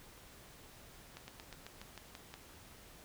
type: slowing click train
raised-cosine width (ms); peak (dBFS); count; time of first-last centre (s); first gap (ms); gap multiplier
0.2; -30; 9; 1.17-2.34; 110; 1.08
effects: pink hiss -57 dBFS RMS until 3.04 s